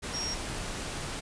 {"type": "tone in noise", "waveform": "sine", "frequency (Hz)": 5588, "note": "F8", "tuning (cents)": 0, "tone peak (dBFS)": -32, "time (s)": [0.13, 0.35], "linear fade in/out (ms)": 20, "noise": "pink", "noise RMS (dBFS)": -36, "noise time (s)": [0.02, 1.21], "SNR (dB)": 1, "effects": ["resampled to 22050 Hz"]}